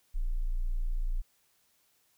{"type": "tone", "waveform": "sine", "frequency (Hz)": 29.14, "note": "A#0", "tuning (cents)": 0, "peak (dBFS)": -27, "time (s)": [0.14, 1.22], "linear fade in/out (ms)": 20, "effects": ["white hiss -70 dBFS RMS until 2.17 s"]}